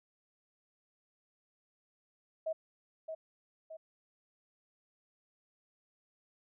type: tone with echo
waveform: sine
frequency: 639 Hz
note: D#5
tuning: 46 cents sharp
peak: -32 dBFS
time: 2.46-2.53 s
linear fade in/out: 10 ms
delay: 620 ms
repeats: 2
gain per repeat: -6 dB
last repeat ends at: 3.77 s
effects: none